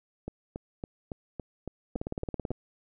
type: two click trains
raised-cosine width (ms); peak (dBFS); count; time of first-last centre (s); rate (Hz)
2; -19 / -22; 11 / 9; 1.96-2.506 / 0.28-2.515; 18.3 / 3.58
effects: none